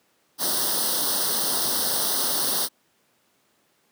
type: noise with comb filter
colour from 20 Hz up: white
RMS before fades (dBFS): -24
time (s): 0.38-2.69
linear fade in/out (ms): 50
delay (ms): 0.21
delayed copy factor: +0.95
effects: pink hiss -65 dBFS RMS until 3.91 s + high-pass 200 Hz 12 dB/octave